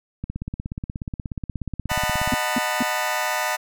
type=click train; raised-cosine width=5 ms; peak=-16 dBFS; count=36; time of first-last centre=0.24-2.336 s; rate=16.7 Hz
type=chord; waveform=20% pulse; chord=B dominant seventh; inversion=first; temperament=just; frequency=617.4 / 740.8 / 889 / 987.8 Hz; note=D#5 / F#5 / A5 / B5; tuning=-14 / +2 / +18 / 0 cents; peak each=-23 dBFS; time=1.89-3.57 s; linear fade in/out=20 ms
type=tone bursts; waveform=sine; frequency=244.7 Hz; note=B3; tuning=16 cents flat; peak=-18 dBFS; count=3; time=2.32-2.826 s; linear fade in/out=2 ms; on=22 ms; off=220 ms
effects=none